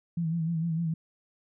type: tone with vibrato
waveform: sine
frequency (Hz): 164.81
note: E3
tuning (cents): 0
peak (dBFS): -26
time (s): 0.17-0.94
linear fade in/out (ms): 5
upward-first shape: sine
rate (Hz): 6.6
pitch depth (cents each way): 61
effects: none